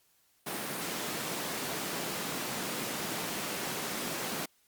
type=high-pass noise; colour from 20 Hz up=pink; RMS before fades=-36 dBFS; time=0.46-4.46 s; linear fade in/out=10 ms; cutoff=160 Hz; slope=24 dB/octave; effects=white hiss -69 dBFS RMS until 4.67 s + Opus 48 kbps